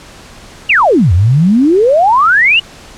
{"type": "exponential two-way sweep", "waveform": "sine", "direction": "down then up", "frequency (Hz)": [2960, 81.7, 2960], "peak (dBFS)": -5, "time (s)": [0.69, 2.6], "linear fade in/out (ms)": 10, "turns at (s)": 1.13, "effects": ["pink hiss -35 dBFS RMS until 2.97 s", "low-pass 8000 Hz 12 dB/octave"]}